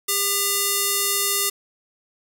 square tone with band-pass filter, 400.5 Hz, G4, 37 cents sharp, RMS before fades -22 dBFS, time 0.08-1.5 s, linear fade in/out 10 ms, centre 11000 Hz, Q 0.8, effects none

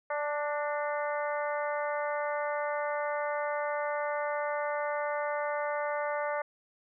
harmonic tone with a mistuned harmonic, 293.7 Hz, D4, in tune, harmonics 2 / 3 / 4 / 5 / 6 / 7, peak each -32 / -36 / -38 / -40 / -42 / -43 dBFS, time 0.1-6.42 s, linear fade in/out 5 ms, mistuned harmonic 6, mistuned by +33 cents, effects none

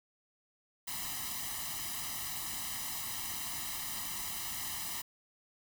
white noise with comb filter, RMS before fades -39 dBFS, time 0.87-5.02 s, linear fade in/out 10 ms, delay 1 ms, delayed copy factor +0.95, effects none

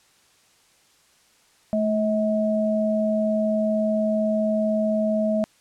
sine tone pair together, 216.8 / 638.9 Hz, A3 / D#5, -25 / +46 cents, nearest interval octave + perfect fifth, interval 1871 cents, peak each -22 dBFS, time 1.73-5.44 s, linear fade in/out 0 ms, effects white hiss -59 dBFS RMS until 5.6 s + low-pass 9000 Hz 12 dB/octave

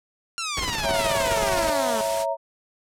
10% pulse exponential sweep, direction down, 1396.9 to 213.1 Hz, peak -18 dBFS, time 0.38-2.01 s, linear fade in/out 0 ms
pink noise with tremolo, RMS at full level -28 dBFS, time 0.57-1.7 s, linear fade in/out 2 ms, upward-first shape square, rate 19 Hz, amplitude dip 60%
sine chord, A# diminished, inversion first, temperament equal, 554.4 / 659.3 / 932.3 Hz, C#5 / E5 / A#5, 0 / 0 / 0 cents, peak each -28 / -25 / -28 dBFS, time 0.82-2.37 s, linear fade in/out 50 ms
white noise, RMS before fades -31 dBFS, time 0.92-2.26 s, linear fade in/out 50 ms
effects low-pass 10000 Hz 12 dB/octave

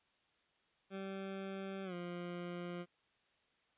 20% pulse tone with pitch glide, 193.6 to 175.49 Hz, G3 to F3, -21 to +9 cents, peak -37 dBFS, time 0.9-2.86 s, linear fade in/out 50 ms, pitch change -170 cents, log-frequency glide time 1.84-1.94 s, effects white hiss -75 dBFS RMS until 3.77 s + resampled to 8000 Hz

